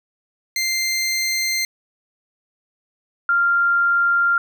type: tone pair in turn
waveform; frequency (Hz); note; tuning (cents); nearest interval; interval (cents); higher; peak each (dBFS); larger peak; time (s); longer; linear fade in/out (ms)
20% pulse / sine; 2090 / 1391.5; C7 / F6; -2 / -7; perfect fifth; 705; first; -14; neither; 0.56-1.65 / 3.29-4.38; neither; 2
effects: none